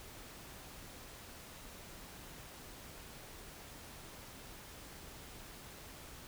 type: silence
effects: pink hiss -52 dBFS RMS until 6.27 s